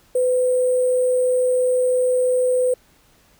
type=tone with sample-and-hold; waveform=sine; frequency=503 Hz; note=B4; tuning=32 cents sharp; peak=-15 dBFS; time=0.15-2.74 s; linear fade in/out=5 ms; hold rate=8820 Hz; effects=pink hiss -56 dBFS RMS until 3.39 s